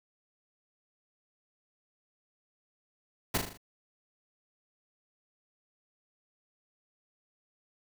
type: noise with echo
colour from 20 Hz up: pink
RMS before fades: -27 dBFS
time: 3.34-3.38 s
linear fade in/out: 10 ms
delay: 39 ms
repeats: 5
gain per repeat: -5 dB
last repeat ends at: 3.575 s
effects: none